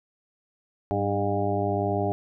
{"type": "harmonic tone with a mistuned harmonic", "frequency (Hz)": 101.1, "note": "G#2", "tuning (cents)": -46, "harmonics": [1, 2, 3, 4, 6, 7, 8], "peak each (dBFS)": [-29, -33, -32, -29, -31, -30, -33], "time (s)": [0.91, 2.12], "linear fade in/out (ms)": 0, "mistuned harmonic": 2, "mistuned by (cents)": -48, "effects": []}